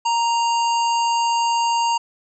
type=harmonic tone with a mistuned harmonic; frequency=932.3 Hz; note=A#5; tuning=in tune; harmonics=1 / 3 / 5 / 7 / 8; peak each=-17 / -27 / -31 / -34 / -35 dBFS; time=0.05-1.98 s; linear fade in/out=10 ms; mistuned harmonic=8; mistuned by=+23 cents; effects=none